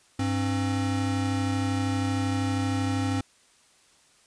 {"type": "tone pair together", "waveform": "square", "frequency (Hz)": [100.19, 267.8], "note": ["G2", "C4"], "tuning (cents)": [38, 40], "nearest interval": "octave + perfect fourth", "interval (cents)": 1702, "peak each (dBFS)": -28, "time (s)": [0.19, 3.21], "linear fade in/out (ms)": 5, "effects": ["white hiss -60 dBFS RMS until 4.26 s", "resampled to 22050 Hz"]}